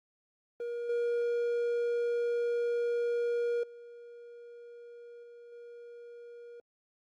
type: tone with level steps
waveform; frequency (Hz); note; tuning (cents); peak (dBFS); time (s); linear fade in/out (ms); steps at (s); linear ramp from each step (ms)
triangle; 475; A#4; +33; -32 / -26 / -45 / -47 / -44; 0.6-6.6; 2; 0.89 / 3.63 / 5.23 / 5.52; 5
effects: Opus 24 kbps